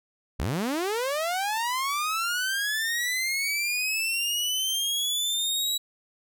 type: linear sweep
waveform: sawtooth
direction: up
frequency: 47.38 to 3900 Hz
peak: -22 dBFS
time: 0.39-5.78 s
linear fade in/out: 10 ms
effects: none